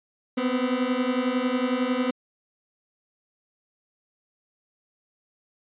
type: beating tone pair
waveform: 30% pulse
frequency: 246.9 / 257.9 Hz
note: B3 / C4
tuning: 0 / -25 cents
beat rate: 11 Hz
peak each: -23 dBFS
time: 0.37-2.11 s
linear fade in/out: 10 ms
effects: resampled to 8000 Hz